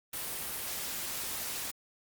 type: noise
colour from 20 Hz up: white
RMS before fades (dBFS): -37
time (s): 0.13-1.71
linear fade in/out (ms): 5
effects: Opus 32 kbps